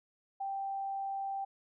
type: tone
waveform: sine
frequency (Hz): 784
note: G5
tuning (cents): 0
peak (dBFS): -34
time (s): 0.4-1.45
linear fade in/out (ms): 10
effects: none